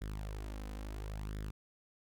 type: tone with flanger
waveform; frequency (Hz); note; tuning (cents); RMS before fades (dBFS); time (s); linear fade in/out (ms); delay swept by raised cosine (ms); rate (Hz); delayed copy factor
sawtooth; 51.91; G#1; 0; -42; 0.01-1.51; 10; 0.56 to 3.96; 0.73; +0.65
effects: none